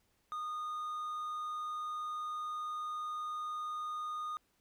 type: tone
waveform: triangle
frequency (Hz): 1229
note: D#6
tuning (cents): -22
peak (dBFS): -35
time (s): 0.32-4.37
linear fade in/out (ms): 0
effects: pink hiss -75 dBFS RMS until 4.6 s